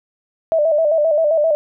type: tone with vibrato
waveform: sine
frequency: 622.3 Hz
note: D#5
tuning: in tune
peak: -12 dBFS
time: 0.52-1.55 s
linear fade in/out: 0 ms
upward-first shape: square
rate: 7.6 Hz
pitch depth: 78 cents each way
effects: none